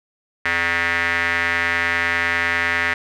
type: tone with band-pass filter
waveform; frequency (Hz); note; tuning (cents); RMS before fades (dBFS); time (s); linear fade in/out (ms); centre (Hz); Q
square; 85; F2; -46; -20; 0.45-2.94; 5; 1900; 4.8
effects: none